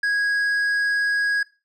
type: tone with tanh clipping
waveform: sine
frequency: 1653 Hz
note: G#6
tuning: 9 cents flat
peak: -20 dBFS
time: 0.03-1.43 s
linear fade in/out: 5 ms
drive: 6 dB
effects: noise-tail reverb RT60 0.3 s tail -19 dB re dry